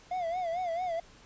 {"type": "tone with vibrato", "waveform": "triangle", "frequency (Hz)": 698.5, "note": "F5", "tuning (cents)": 0, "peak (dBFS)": -28, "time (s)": [0.11, 1], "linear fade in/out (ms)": 5, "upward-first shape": "sine", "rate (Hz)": 4.5, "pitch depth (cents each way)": 110, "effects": ["pink hiss -56 dBFS RMS until 1.25 s", "resampled to 16000 Hz"]}